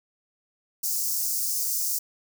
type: high-pass noise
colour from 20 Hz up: white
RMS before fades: -27 dBFS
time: 0.83-1.99 s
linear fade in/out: 10 ms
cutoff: 5000 Hz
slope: 48 dB/octave
effects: none